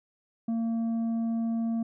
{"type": "tone with tanh clipping", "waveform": "sine", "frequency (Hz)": 228.5, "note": "A#3", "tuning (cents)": -34, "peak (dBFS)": -27, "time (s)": [0.48, 1.83], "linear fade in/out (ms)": 5, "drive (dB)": 5, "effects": []}